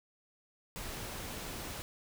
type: noise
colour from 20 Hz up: pink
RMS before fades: -42 dBFS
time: 0.76-1.82 s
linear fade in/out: 0 ms
effects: none